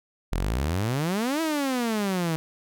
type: exponential two-way sweep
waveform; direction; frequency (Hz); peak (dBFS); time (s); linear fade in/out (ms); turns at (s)
sawtooth; up then down; 38.73 to 330.2 to 156.8; -20; 0.32-2.36; 0; 1.41
effects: none